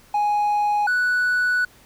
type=tone pair in turn; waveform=triangle; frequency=830.6 / 1480 Hz; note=G#5 / F#6; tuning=0 / 0 cents; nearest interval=minor seventh; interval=1000 cents; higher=second; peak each=-15 dBFS; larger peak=neither; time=0.14-0.87 / 0.87-1.65 s; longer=second; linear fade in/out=5 ms; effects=tanh soft clip ceiling -11 dBFS + pink hiss -52 dBFS RMS until 1.85 s